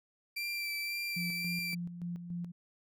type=tone with vibrato; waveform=30% pulse; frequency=2349 Hz; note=D7; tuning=in tune; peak=-32 dBFS; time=0.36-1.75 s; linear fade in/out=10 ms; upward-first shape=sine; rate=1.9 Hz; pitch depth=18 cents each way
type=tone with tremolo; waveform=sine; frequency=173.7 Hz; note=F3; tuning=9 cents flat; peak=-35 dBFS; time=1.16-2.52 s; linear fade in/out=10 ms; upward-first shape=square; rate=3.5 Hz; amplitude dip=55%
effects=none